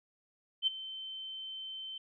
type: tone with ADSR envelope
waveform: sine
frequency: 3089 Hz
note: G7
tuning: 26 cents flat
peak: -24 dBFS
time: 0.62-1.98 s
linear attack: 50 ms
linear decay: 16 ms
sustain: -16 dB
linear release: 4 ms
effects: none